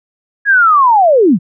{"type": "linear sweep", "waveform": "sine", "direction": "down", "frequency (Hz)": [1683, 144.9], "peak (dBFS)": -5, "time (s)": [0.45, 1.39], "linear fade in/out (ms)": 50, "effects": []}